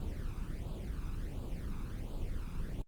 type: noise with flanger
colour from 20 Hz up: brown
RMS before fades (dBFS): -38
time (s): 0-2.82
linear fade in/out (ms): 2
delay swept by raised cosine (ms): 0.25 to 0.82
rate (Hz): 1.4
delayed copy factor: +0.75
effects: Opus 24 kbps